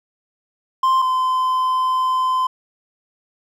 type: tone pair in turn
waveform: triangle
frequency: 1046.5 / 1028.5 Hz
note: C6 / C6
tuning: 0 / -30 cents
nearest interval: unison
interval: 30 cents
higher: first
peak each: -11 / -14 dBFS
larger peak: first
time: 0.83-1.02 / 1.02-2.47 s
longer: second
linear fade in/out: 5 ms
effects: none

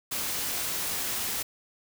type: noise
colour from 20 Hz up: white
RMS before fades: -31 dBFS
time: 0.11-1.43 s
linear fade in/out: 10 ms
effects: none

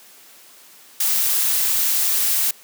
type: noise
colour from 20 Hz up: blue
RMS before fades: -19 dBFS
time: 1-2.51 s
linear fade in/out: 5 ms
effects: white hiss -47 dBFS RMS until 2.63 s + high-pass 200 Hz 12 dB/octave

